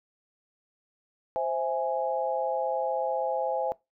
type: chord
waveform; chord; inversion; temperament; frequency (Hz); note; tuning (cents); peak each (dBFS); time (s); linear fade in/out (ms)
sine; C augmented; none; equal; 523.3 / 659.3 / 830.6; C5 / E5 / G#5; 0 / 0 / 0; -30; 1.36-3.72; 0
effects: noise-tail reverb RT60 0.2 s tail -21 dB re dry